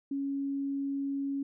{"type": "tone", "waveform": "sine", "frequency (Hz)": 277.2, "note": "C#4", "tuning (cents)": 0, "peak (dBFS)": -30, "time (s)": [0.11, 1.43], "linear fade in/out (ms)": 5, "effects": []}